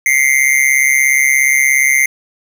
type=tone with amplitude modulation; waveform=square; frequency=2093 Hz; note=C7; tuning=in tune; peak=-6 dBFS; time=0.06-2.06 s; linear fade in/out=2 ms; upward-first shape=sine; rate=137 Hz; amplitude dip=85%; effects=none